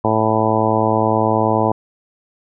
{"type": "harmonic tone", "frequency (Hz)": 109.9, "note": "A2", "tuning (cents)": -2, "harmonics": [1, 2, 3, 4, 5, 6, 7, 8, 9], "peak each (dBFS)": [-22, -22, -22, -22, -22, -22, -22, -22, -22], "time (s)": [0.04, 1.72], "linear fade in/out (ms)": 5, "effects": []}